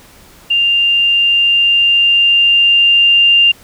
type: tone with level ramp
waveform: sine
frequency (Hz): 2794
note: F7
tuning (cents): 0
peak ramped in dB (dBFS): -9 to -5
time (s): 0.5-3.52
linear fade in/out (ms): 10
effects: pink hiss -42 dBFS RMS until 3.63 s